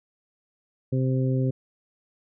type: harmonic tone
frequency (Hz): 130.4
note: C3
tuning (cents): -5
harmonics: 1 / 2 / 3 / 4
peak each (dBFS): -22 / -28 / -32 / -34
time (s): 0.92-1.51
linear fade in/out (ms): 10
effects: none